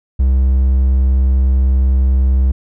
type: tone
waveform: triangle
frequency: 65.41 Hz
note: C2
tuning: in tune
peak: -7 dBFS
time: 0.19-2.52 s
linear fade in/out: 10 ms
effects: none